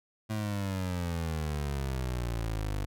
25% pulse exponential sweep, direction down, 110 to 49 Hz, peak -27 dBFS, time 0.29-2.86 s, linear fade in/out 20 ms, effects none

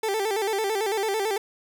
30% pulse tone with vibrato, 416.5 Hz, G#4, 5 cents sharp, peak -21 dBFS, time 0.03-1.38 s, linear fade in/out 5 ms, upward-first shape square, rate 9 Hz, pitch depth 100 cents each way, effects none

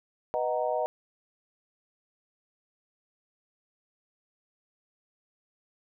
sine chord, B major seventh, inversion none, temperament equal with one note detuned, 493.9 / 622.3 / 747.7 / 932.3 Hz, B4 / D#5 / F#5 / A#5, 0 / 0 / +18 / 0 cents, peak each -32 / -29 / -32 / -35 dBFS, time 0.34-0.86 s, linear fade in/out 0 ms, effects none

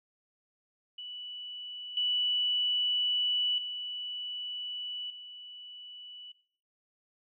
sine tone with level steps, 2960 Hz, F#7, in tune, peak -39 / -26 / -35 / -44 dBFS, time 0.98-6.32 s, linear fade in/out 5 ms, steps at 1.97 / 3.58 / 5.1 s, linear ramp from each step 2 ms, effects noise-tail reverb RT60 0.5 s tail -17 dB re dry

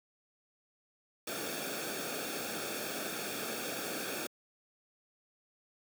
pink noise with comb filter, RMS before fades -38 dBFS, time 1.27-4.27 s, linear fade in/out 5 ms, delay 1 ms, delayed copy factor -0.7, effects high-pass 200 Hz 12 dB/octave

